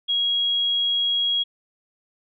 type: tone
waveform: sine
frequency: 3300 Hz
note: G#7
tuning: 12 cents flat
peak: -19 dBFS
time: 0.08-1.44 s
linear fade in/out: 20 ms
effects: none